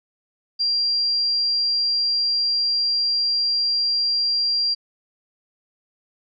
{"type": "tone", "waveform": "sine", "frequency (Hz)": 4755, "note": "D8", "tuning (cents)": 21, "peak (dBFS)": -18, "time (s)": [0.59, 4.75], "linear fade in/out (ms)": 20, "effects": []}